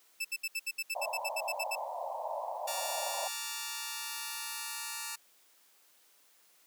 sawtooth tone bursts, 2637 Hz, E7, in tune, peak -29 dBFS, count 14, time 0.2-1.756 s, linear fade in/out 10 ms, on 48 ms, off 68 ms
pink band-pass noise, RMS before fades -38 dBFS, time 0.95-3.28 s, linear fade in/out 5 ms, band 560 to 1000 Hz, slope 96 dB/octave
5% pulse chord, Bb major seventh, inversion third, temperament just, 874.1 / 932.3 / 1165.4 / 1398.5 Hz, A5 / Bb5 / D6 / F6, -12 / 0 / -14 / +2 cents, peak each -31 dBFS, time 2.67-5.16 s, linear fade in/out 10 ms
effects white hiss -65 dBFS RMS until 6.66 s + high-pass 300 Hz 12 dB/octave

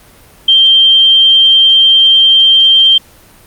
sine tone, 3155 Hz, G7, 10 cents sharp, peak -3 dBFS, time 0.48-2.98 s, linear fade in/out 5 ms, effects pink hiss -41 dBFS RMS until 3.46 s + Opus 32 kbps

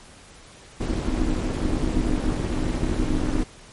brown noise with amplitude modulation, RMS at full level -19 dBFS, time 0.8-3.44 s, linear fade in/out 10 ms, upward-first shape sine, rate 283 Hz, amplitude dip 100%, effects pink hiss -47 dBFS RMS until 3.72 s + MP3 48 kbps

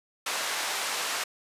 pink band-pass noise, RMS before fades -31 dBFS, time 0.26-1.24 s, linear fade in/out 5 ms, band 850 to 9600 Hz, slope 12 dB/octave, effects resampled to 32000 Hz

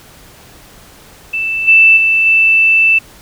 sine tone with level steps, 2651 Hz, E7, 9 cents sharp, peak -14 / -3 / -8 / -6 dBFS, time 1.33-2.99 s, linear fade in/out 10 ms, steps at 1.67 / 1.96 / 2.25 s, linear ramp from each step 20 ms, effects pink hiss -40 dBFS RMS until 3.21 s

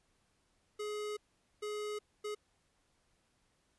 square tone bursts at uneven times, 420 Hz, G#4, 19 cents sharp, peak -38 dBFS, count 3, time 0.79-1.17 / 1.62-1.99 / 2.24-2.35 s, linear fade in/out 10 ms, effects pink hiss -75 dBFS RMS until 3.78 s + resampled to 24000 Hz

